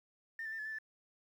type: tone with pitch steps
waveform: sine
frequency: 1813 / 1762 / 1798 / 1720 / 1761 / 1750 Hz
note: A#6 / A6 / A6 / A6 / A6 / A6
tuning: -49 / +2 / +37 / -40 / +1 / -10 cents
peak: -38 dBFS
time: 0.39-0.786 s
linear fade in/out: 2 ms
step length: 66 ms
effects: tanh soft clip ceiling -35 dBFS + 11-bit

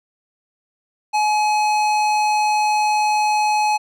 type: tone with hard clipping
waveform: sine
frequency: 847 Hz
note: G#5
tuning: 34 cents sharp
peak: -17 dBFS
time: 1.13-3.78 s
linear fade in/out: 20 ms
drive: 15 dB
effects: none

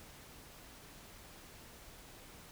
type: silence
effects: pink hiss -55 dBFS RMS until 2.51 s

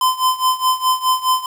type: tone with tremolo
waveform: square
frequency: 1026 Hz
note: C6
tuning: 34 cents flat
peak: -12 dBFS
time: 0.01-1.46 s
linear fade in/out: 2 ms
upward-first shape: sine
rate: 4.8 Hz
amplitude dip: 85%
effects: 7-bit

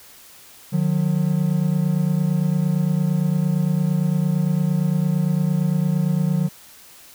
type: tone pair together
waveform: triangle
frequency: 152.12 / 180.9 Hz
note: D#3 / F#3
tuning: -39 / -39 cents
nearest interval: minor third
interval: 300 cents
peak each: -18 dBFS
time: 0.72-6.49 s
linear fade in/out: 20 ms
effects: white hiss -46 dBFS RMS until 7.14 s

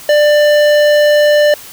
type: tone with hard clipping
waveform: sine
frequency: 593 Hz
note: D5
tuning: 17 cents sharp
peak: -8 dBFS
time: 0.09-1.54 s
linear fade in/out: 2 ms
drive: 14 dB
effects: white hiss -33 dBFS RMS until 1.72 s

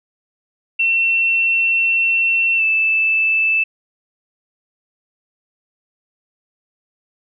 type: tone with pitch glide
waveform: sine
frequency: 2704 to 2636 Hz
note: E7 to E7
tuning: +43 to -1 cents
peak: -13 dBFS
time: 0.79-3.64 s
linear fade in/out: 10 ms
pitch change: -44 cents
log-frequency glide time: 2.57-2.62 s
effects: none

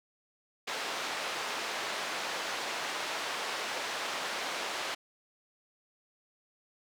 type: band-pass noise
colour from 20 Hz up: pink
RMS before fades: -36 dBFS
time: 0.67-4.95 s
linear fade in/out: 10 ms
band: 600 to 5100 Hz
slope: 12 dB/octave
effects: none

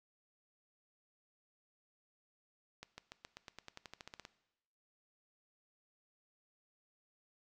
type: accelerating click train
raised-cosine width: 0.2 ms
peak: -30 dBFS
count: 16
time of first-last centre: 2.83-4.251 s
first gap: 150 ms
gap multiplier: 0.93
effects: noise-tail reverb RT60 0.9 s tail -17 dB re dry

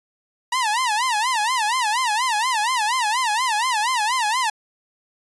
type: tone with vibrato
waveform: sawtooth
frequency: 933 Hz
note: A#5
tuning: 1 cent sharp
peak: -15 dBFS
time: 0.52-4.5 s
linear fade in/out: 5 ms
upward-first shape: sine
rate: 4.2 Hz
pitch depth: 200 cents each way
effects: resampled to 24000 Hz

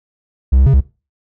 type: tone with pitch steps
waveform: triangle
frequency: 65.1 / 66.7 / 135.7 / 67.4 Hz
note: C2 / C2 / C#3 / C#2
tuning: -8 / +34 / -36 / -48 cents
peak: -5 dBFS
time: 0.52-0.808 s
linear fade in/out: 10 ms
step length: 72 ms
effects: noise-tail reverb RT60 0.3 s tail -20 dB re dry

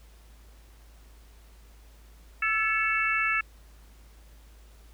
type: harmonic tone with a mistuned harmonic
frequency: 442.9 Hz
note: A4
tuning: 11 cents sharp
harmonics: 3 / 4 / 5 / 6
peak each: -29 / -29 / -29 / -29 dBFS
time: 2.42-3.41 s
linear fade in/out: 5 ms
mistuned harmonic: 4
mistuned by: -49 cents
effects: added 54 Hz sine -50 dBFS peak until 4.93 s + pink hiss -60 dBFS RMS until 4.93 s

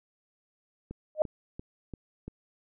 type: click train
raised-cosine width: 3 ms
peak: -26 dBFS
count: 5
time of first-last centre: 0.91-2.28 s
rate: 2.92 Hz
type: tone with exponential growth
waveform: sine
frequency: 616 Hz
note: D#5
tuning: 17 cents flat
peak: -16 dBFS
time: 1.15-1.22 s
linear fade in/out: 1 ms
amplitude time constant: 15 ms
effects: none

